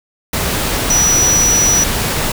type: tone in noise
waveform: sine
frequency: 5880 Hz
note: F#8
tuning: 12 cents flat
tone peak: -10 dBFS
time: 0.9-1.84 s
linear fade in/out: 5 ms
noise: pink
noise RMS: -17 dBFS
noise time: 0.33-2.32 s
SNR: +4 dB
effects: none